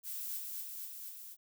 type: noise with echo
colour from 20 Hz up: violet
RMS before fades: -41 dBFS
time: 0.03-0.41 s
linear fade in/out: 50 ms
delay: 240 ms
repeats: 4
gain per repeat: -2 dB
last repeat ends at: 1.37 s
effects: none